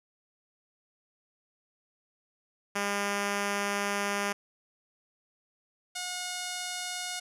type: tone pair in turn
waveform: 5% pulse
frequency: 202 / 722.8 Hz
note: G#3 / F#5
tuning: -48 / -41 cents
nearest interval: octave + minor seventh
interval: 2207 cents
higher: second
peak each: -17 / -22 dBFS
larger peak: first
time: 2.75-4.33 / 5.95-7.2 s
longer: first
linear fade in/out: 10 ms
effects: low-pass 12000 Hz 12 dB/octave